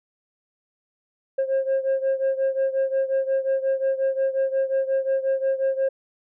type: beating tone pair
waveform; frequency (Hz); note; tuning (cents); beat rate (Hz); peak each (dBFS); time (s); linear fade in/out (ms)
sine; 534 / 539.6; C5 / C#5; +35 / -47; 5.6; -20 / -23; 1.38-5.89; 10
effects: tanh soft clip ceiling -17 dBFS